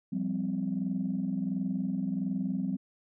sine chord, F suspended second, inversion none, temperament equal with one note detuned, 174.61 / 196 / 258.9 Hz, F3 / G3 / C4, 0 / 0 / -18 cents, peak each -34 / -31 / -33 dBFS, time 0.12-2.77 s, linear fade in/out 10 ms, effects tanh soft clip ceiling -21 dBFS

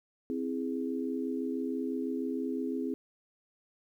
sine chord, C augmented, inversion none, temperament equal with one note detuned, 261.6 / 327.7 / 415.3 Hz, C4 / E4 / G#4, 0 / -10 / 0 cents, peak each -33 / -37 / -37 dBFS, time 0.3-2.94 s, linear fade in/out 0 ms, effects 11-bit

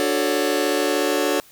sawtooth chord, D major seventh, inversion none, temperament just, 293.7 / 367.1 / 440.5 / 550.6 Hz, D4 / F#4 / A4 / C#5, 0 / -14 / +2 / -12 cents, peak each -20 dBFS, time 0-1.4 s, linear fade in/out 0 ms, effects white hiss -50 dBFS RMS until 1.51 s

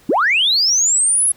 sine linear sweep, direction up, 207.7 to 10950 Hz, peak -11 dBFS, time 0.09-1.32 s, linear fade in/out 5 ms, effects tanh soft clip ceiling -7 dBFS + pink hiss -50 dBFS RMS until 1.36 s

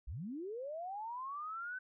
sine linear sweep, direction up, 43.85 to 1531 Hz, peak -40 dBFS, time 0.07-1.79 s, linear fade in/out 10 ms, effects none

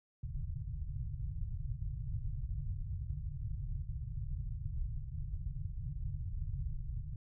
pink low-pass noise, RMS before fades -39 dBFS, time 0.23-7.16 s, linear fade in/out 2 ms, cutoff 150 Hz, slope 96 dB/octave, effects none

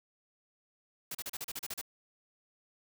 white noise bursts, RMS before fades -39 dBFS, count 10, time 1.11-1.814 s, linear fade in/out 5 ms, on 38 ms, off 36 ms, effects none

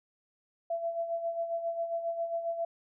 sine tone with tremolo, 672 Hz, E5, 33 cents sharp, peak -28 dBFS, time 0.7-2.65 s, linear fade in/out 5 ms, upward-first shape sine, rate 7.4 Hz, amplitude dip 60%, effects none

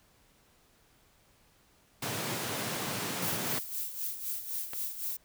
pink high-pass noise, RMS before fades -35 dBFS, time 2.02-3.59 s, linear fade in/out 5 ms, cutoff 100 Hz, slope 96 dB/octave
clicks, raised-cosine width 0.3 ms, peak -22 / -23 dBFS, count 2, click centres 2.76 / 4.734 s
violet noise with tremolo, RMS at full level -34 dBFS, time 3.22-5.17 s, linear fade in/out 5 ms, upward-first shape sine, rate 3.9 Hz, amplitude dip 65%
effects pink hiss -65 dBFS RMS until 5.24 s

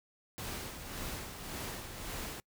pink noise with tremolo, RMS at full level -40 dBFS, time 0.38-2.4 s, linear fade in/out 0 ms, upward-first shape sine, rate 1.8 Hz, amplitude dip 50%, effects noise-tail reverb RT60 0.1 s tail -26 dB re dry

